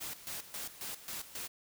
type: noise with tremolo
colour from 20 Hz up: white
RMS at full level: -41 dBFS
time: 0-1.48 s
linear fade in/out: 20 ms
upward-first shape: square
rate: 3.7 Hz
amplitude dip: 75%
effects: none